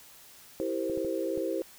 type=chord; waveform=sine; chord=C dominant seventh; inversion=first; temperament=equal; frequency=329.6 / 392 / 466.2 / 523.3 Hz; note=E4 / G4 / Bb4 / C5; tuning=0 / 0 / 0 / 0 cents; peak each=-33 / -34 / -38 / -33 dBFS; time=0.6-1.62 s; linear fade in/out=0 ms
type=clicks; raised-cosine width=2 ms; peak=-28 dBFS; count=4; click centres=0.898 / 0.975 / 1.048 / 1.376 s
effects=white hiss -53 dBFS RMS until 1.78 s